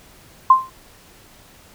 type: tone with exponential decay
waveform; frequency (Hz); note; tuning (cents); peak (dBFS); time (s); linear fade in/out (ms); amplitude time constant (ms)
sine; 1046.5; C6; 0; -3; 0.5-0.7; 5; 42
effects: pink hiss -48 dBFS RMS until 1.74 s